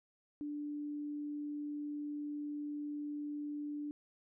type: tone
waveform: sine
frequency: 294 Hz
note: D4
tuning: 2 cents sharp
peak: -38 dBFS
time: 0.41-3.91 s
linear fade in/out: 0 ms
effects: none